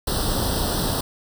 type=noise with comb filter; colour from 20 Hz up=pink; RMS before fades=-23 dBFS; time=0.07-1.01 s; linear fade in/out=5 ms; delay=0.22 ms; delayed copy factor=+0.95; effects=none